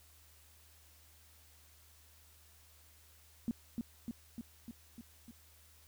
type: tone with echo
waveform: sine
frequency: 233.1 Hz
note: A#3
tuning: in tune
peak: -31 dBFS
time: 3.48-3.51 s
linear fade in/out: 0 ms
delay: 300 ms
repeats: 6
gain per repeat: -3 dB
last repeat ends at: 5.31 s
effects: added 77 Hz sine -64 dBFS peak until 5.87 s + white hiss -64 dBFS RMS until 5.87 s